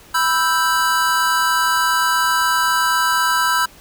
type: chord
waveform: square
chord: E minor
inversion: second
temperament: equal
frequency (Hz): 987.8 / 1318.5 / 1568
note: B5 / E6 / G6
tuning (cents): 0 / 0 / 0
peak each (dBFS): -20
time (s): 0.14-3.66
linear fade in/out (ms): 10
effects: pink hiss -45 dBFS RMS until 3.8 s